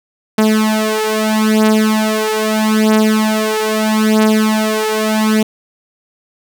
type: beating tone pair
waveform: sawtooth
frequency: 216.3 / 217.08 Hz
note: A3 / A3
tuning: -29 / -23 cents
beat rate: 0.78 Hz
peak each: -10 dBFS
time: 0.38-5.43 s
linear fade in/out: 5 ms
effects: none